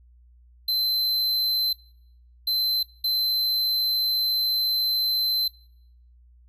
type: tone bursts at uneven times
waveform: square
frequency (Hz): 4077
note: C8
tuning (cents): -46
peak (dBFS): -22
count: 3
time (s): 0.68-1.73 / 2.47-2.83 / 3.04-5.48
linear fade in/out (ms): 5
effects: noise-tail reverb RT60 0.7 s tail -23 dB re dry + added 60 Hz sine -51 dBFS peak until 6.48 s